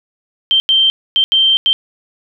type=tone bursts at uneven times; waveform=sine; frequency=3136 Hz; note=G7; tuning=in tune; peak=-8 dBFS; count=5; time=0.51-0.6 / 0.69-0.9 / 1.16-1.24 / 1.32-1.57 / 1.66-1.73 s; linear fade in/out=0 ms; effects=none